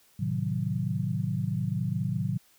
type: chord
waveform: sine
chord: A diminished seventh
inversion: none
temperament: equal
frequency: 110 / 130.81 / 155.56 / 185 Hz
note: A2 / C3 / Eb3 / Gb3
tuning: 0 / 0 / 0 / 0 cents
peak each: -32 dBFS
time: 0.19-2.38 s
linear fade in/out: 10 ms
effects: white hiss -62 dBFS RMS until 2.58 s